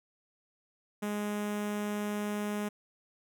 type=tone with notch filter; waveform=sawtooth; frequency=207.7 Hz; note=G#3; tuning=in tune; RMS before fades=-34 dBFS; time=1.02-2.69 s; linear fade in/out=10 ms; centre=4400 Hz; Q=1.6; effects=none